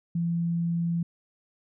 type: tone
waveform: sine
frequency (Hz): 169.4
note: E3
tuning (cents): +48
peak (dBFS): -24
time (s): 0.15-1.03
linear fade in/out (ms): 5
effects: none